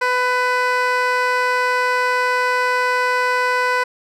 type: tone with band-pass filter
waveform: 15% pulse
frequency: 499.2 Hz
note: B4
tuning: 19 cents sharp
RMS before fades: -18 dBFS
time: 0.01-3.84 s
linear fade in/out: 10 ms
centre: 1300 Hz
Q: 0.6
effects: none